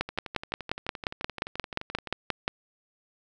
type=two click trains; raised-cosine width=0.3 ms; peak=-20 / -10 dBFS; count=24 / 15; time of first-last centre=0.09-2.073 / 0.01-2.479 s; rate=11.6 / 5.67 Hz; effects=none